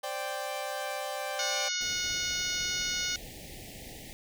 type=chord; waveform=sawtooth; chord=C suspended second; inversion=none; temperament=equal; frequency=523.3 / 587.3 / 784 Hz; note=C5 / D5 / G5; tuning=0 / 0 / 0 cents; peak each=-36 / -33 / -33 dBFS; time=0.03-1.69 s; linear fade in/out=10 ms
type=harmonic tone; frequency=728 Hz; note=F#5; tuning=28 cents flat; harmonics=2 / 3 / 4 / 5 / 6 / 7 / 8 / 9; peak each=-38 / -38 / -38 / -38 / -38 / -38 / -38 / -38 dBFS; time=1.39-3.16 s; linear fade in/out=2 ms
type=band-stop noise; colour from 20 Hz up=pink; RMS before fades=-45 dBFS; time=1.81-4.13 s; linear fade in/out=0 ms; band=830 to 1800 Hz; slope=96 dB/octave
effects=none